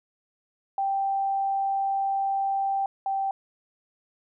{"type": "tone pair in turn", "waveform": "sine", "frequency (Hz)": [784, 780.2], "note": ["G5", "G5"], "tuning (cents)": [0, -8], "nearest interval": "unison", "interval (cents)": 8, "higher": "first", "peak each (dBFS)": [-23, -24], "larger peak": "first", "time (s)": [[0.78, 2.86], [3.06, 3.31]], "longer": "first", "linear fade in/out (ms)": 2, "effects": []}